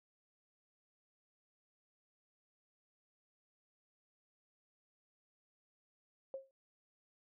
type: tone with exponential decay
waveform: sine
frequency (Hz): 537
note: C5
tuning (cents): +45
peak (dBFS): -37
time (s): 6.34-6.51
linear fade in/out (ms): 1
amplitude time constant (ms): 36
effects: none